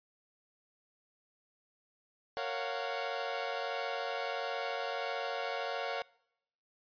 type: chord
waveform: sawtooth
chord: Gb major seventh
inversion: first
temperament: equal with one note detuned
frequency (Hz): 461.1 / 554.4 / 698.5 / 740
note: Bb4 / Db5 / F5 / Gb5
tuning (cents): -19 / 0 / 0 / 0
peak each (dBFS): -37 / -35 / -36 / -37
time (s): 2.37-6.02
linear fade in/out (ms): 0
effects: noise-tail reverb RT60 0.8 s tail -24 dB re dry + resampled to 11025 Hz